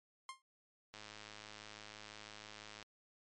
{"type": "tone with exponential decay", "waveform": "sawtooth", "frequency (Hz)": 1059, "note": "C6", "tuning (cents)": 21, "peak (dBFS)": -38, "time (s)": [0.29, 0.42], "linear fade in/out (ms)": 1, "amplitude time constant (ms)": 27}
{"type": "click train", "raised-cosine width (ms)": 0.2, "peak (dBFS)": -33, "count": 201, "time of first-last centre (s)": [0.94, 2.827], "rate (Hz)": 106}
{"effects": ["MP3 48 kbps"]}